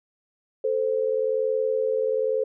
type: tone pair together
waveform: sine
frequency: 440 / 521 Hz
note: A4 / C5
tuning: 0 / -7 cents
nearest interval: minor third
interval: 293 cents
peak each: -24 dBFS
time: 0.64-2.44 s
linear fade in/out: 5 ms
effects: none